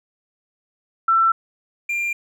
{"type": "tone pair in turn", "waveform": ["sine", "triangle"], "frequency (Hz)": [1340, 2388], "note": ["E6", "D7"], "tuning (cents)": [28, 28], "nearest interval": "minor seventh", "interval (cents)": 1000, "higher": "second", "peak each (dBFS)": [-13, -19], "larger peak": "first", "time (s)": [[1.08, 1.32], [1.89, 2.13]], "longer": "neither", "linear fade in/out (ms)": 5, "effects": []}